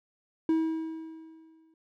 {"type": "tone with exponential decay", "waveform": "triangle", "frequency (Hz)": 321.6, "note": "E4", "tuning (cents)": -43, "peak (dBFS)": -19, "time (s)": [0.49, 1.74], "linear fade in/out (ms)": 2, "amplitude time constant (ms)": 270, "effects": []}